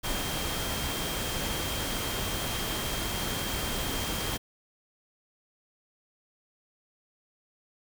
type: tone in noise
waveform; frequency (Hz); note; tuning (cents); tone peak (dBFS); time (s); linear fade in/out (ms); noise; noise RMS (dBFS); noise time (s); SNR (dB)
sine; 3196; G7; +33; -39; 0.03-4.38; 20; pink; -32; 0.03-4.38; -10
effects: none